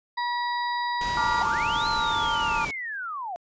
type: harmonic tone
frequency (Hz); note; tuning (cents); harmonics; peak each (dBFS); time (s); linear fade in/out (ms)
965; B5; -40; 1 / 2 / 4 / 5; -26 / -32 / -38 / -40; 0.17-1.43; 10
type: noise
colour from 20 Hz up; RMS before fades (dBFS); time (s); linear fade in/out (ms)
pink; -35; 1.01-2.71; 2
type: chord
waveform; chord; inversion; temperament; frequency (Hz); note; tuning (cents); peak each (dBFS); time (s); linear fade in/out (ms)
sine; Bb major seventh; third; equal with one note detuned; 880 / 932.3 / 1174.7 / 1409.9; A5 / Bb5 / D6 / F6; 0 / 0 / 0 / +16; -29; 1.17-2.65; 2
type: linear two-way sweep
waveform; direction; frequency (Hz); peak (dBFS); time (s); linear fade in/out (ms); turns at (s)
sine; up then down; 668 to 4186 to 668; -30; 1.41-3.36; 0; 1.88
effects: resampled to 16000 Hz